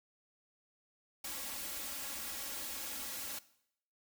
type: noise with comb filter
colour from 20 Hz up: white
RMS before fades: -42 dBFS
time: 1.24-3.39 s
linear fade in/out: 5 ms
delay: 3.6 ms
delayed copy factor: +0.85
effects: noise-tail reverb RT60 0.7 s tail -18 dB re dry